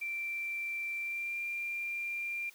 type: tone with pitch glide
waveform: sine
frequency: 2349 to 2383 Hz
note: D7 to D7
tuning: 0 to +25 cents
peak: -34 dBFS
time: 0.01-2.5 s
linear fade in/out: 10 ms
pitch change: +25 cents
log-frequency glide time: 1-1.38 s
effects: white hiss -59 dBFS RMS until 2.54 s + high-pass 300 Hz 12 dB/octave